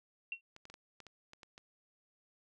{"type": "tone with exponential decay", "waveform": "sine", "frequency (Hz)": 2731, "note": "F7", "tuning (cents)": -39, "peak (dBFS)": -33, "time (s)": [0.32, 0.41], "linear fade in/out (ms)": 2, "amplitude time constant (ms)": 18}
{"type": "clicks", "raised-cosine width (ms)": 0.2, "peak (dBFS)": -35, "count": 9, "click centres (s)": [0.564, 0.654, 0.7, 0.741, 1.003, 1.067, 1.334, 1.432, 1.579]}
{"effects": []}